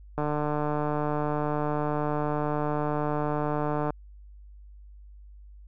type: click train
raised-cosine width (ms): 1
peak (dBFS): -15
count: 556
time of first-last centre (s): 0.18-3.905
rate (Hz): 149
effects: added 50 Hz sine -45 dBFS peak until 5.67 s